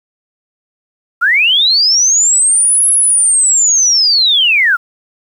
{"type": "linear two-way sweep", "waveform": "sine", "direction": "up then down", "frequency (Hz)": [1319, 10850, 1319], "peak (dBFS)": -7, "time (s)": [1.21, 4.77], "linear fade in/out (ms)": 20, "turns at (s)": 2.89, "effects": ["7-bit"]}